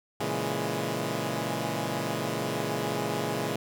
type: chord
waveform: 10% pulse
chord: A# half-diminished seventh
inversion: none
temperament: equal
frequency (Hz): 116.54 / 138.59 / 164.81 / 207.7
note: A#2 / C#3 / E3 / G#3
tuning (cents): 0 / 0 / 0 / 0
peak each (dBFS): -26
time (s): 0.2-3.56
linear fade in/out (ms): 5
effects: none